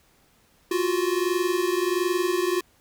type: tone pair together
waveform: square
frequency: 349.2 / 370.6 Hz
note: F4 / F#4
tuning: 0 / +3 cents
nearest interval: minor second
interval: 103 cents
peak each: -25 / -26 dBFS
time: 0.71-2.61 s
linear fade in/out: 5 ms
effects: pink hiss -61 dBFS RMS until 2.8 s